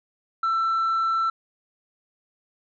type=tone; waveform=sine; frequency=1336 Hz; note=E6; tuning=23 cents sharp; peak=-18 dBFS; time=0.43-1.3 s; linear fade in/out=5 ms; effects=tanh soft clip ceiling -19 dBFS